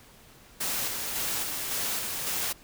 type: noise with tremolo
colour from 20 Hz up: white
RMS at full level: -30 dBFS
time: 0.6-2.53 s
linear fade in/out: 10 ms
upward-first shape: square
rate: 1.8 Hz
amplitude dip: 30%
effects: pink hiss -54 dBFS RMS until 2.63 s